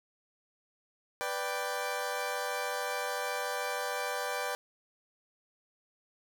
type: chord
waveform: 20% pulse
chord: G major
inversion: first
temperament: equal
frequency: 493.9 / 587.3 / 784 Hz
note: B4 / D5 / G5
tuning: 0 / 0 / 0 cents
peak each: -32 dBFS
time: 1.21-4.55 s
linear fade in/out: 0 ms
effects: none